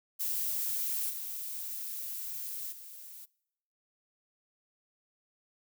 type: noise with level steps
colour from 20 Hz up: violet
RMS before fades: -33 / -39 / -48 dBFS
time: 0.19-3.26 s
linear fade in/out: 20 ms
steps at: 1.09 / 2.71 s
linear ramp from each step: 20 ms
effects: noise-tail reverb RT60 0.8 s tail -24 dB re dry